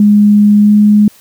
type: tone with pitch glide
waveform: sine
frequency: 207.2 to 208.9 Hz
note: G#3 to G#3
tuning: -4 to +10 cents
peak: -3 dBFS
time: 0-1.08 s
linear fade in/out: 2 ms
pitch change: +14 cents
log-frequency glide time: 0.6-0.72 s
effects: white hiss -43 dBFS RMS until 1.2 s